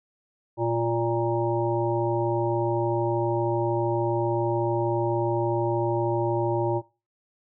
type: harmonic tone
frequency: 116.54 Hz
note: A#2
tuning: in tune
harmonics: 1 / 3 / 5 / 7 / 8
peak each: -29 / -25 / -29 / -32 / -31 dBFS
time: 0.57-6.82 s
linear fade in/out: 50 ms
effects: noise-tail reverb RT60 0.3 s tail -19 dB re dry